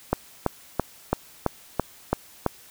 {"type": "click train", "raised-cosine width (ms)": 1, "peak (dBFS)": -6, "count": 8, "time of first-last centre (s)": [0.13, 2.463], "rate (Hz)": 3, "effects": ["white hiss -50 dBFS RMS until 2.7 s"]}